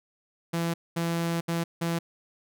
sawtooth tone bursts at uneven times, 168.1 Hz, E3, 34 cents sharp, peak -22 dBFS, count 4, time 0.53-0.74 / 0.96-1.41 / 1.48-1.64 / 1.81-1.99 s, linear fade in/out 10 ms, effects none

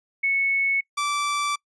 sine / sawtooth tone pair in turn, 2206 / 1163.9 Hz, C#7 / D6, -9 / -16 cents, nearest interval major seventh, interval 1107 cents, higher first, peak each -19 dBFS, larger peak neither, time 0.23-0.81 / 0.97-1.56 s, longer second, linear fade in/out 10 ms, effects noise-tail reverb RT60 0.1 s tail -25 dB re dry + resampled to 22050 Hz

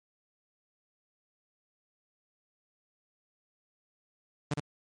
sawtooth tone with echo, 146.83 Hz, D3, in tune, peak -24 dBFS, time 4.51-4.54 s, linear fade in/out 5 ms, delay 61 ms, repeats 1, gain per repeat -3 dB, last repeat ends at 4.601 s, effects low-pass 11000 Hz 12 dB/octave + MP3 48 kbps

